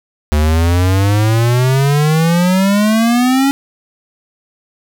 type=exponential sweep; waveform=square; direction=up; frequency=73.42 to 279.3 Hz; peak=-10 dBFS; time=0.32-3.51 s; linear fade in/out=0 ms; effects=none